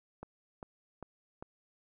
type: click train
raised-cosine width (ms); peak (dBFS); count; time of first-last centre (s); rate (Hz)
1; -29; 4; 0.23-1.425; 2.51
effects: none